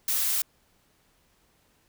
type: noise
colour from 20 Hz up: blue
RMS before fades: -26 dBFS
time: 0.08-0.42 s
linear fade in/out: 2 ms
effects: pink hiss -66 dBFS RMS until 1.88 s